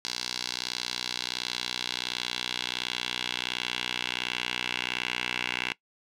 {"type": "tone with band-pass filter sweep", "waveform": "10% pulse", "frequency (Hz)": 61.4, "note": "B1", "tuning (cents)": -9, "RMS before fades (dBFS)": -33, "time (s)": [0.05, 5.73], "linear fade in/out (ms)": 0, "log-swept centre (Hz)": [4600, 2600], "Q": 2.6, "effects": ["noise-tail reverb RT60 0.1 s tail -20 dB re dry"]}